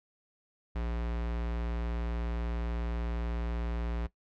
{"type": "tone", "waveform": "square", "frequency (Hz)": 58.2, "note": "A#1", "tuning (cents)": -2, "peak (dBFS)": -32, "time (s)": [0.75, 4.07], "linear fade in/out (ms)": 10, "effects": ["noise-tail reverb RT60 0.1 s tail -17 dB re dry", "low-pass 3000 Hz 12 dB/octave"]}